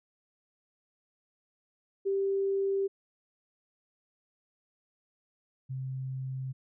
sine tone pair in turn, 392 / 131.46 Hz, G4 / C3, 0 / +9 cents, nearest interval octave + perfect fifth, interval 1891 cents, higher first, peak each -26 / -33 dBFS, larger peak first, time 2.05-2.88 / 5.69-6.53 s, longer second, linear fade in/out 20 ms, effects none

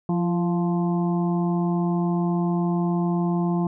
harmonic tone with a mistuned harmonic, 174.61 Hz, F3, in tune, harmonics 1 / 2 / 4 / 5 / 6, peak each -21 / -27 / -33 / -35 / -37 dBFS, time 0.09-3.67 s, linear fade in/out 2 ms, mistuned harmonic 2, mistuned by -37 cents, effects none

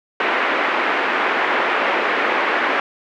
white band-pass noise, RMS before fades -19 dBFS, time 0.2-2.8 s, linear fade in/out 2 ms, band 290 to 2200 Hz, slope 24 dB/octave, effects none

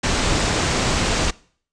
pink low-pass noise, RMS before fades -20 dBFS, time 0.03-1.31 s, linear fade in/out 10 ms, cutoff 8300 Hz, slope 48 dB/octave, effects noise-tail reverb RT60 0.5 s tail -22 dB re dry + resampled to 22050 Hz

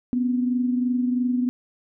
sine tone pair together, 246.9 / 269.9 Hz, B3 / C#4, 0 / -46 cents, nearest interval major second, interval 154 cents, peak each -20 / -30 dBFS, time 0.13-1.49 s, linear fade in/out 0 ms, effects none

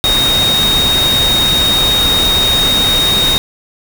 sine tone in noise, 3729 Hz, A#7, in tune, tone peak -10 dBFS, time 0.04-3.38 s, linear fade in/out 0 ms, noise pink, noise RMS -17 dBFS, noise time 0.04-3.38 s, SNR +4 dB, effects none

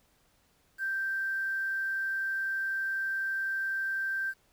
sine tone with quantisation, 1568 Hz, G6, in tune, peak -29 dBFS, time 0.78-4.34 s, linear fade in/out 50 ms, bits 9, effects pink hiss -68 dBFS RMS until 4.52 s

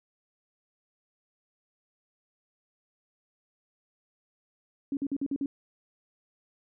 sine tone bursts, 278.3 Hz, C#4, 7 cents sharp, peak -27 dBFS, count 6, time 4.92-5.46 s, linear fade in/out 2 ms, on 50 ms, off 48 ms, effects none

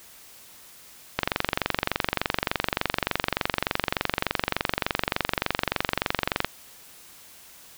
click train, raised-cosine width 0.3 ms, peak -5 dBFS, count 124, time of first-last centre 1.19-6.446 s, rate 23.4 Hz, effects white hiss -49 dBFS RMS until 7.77 s

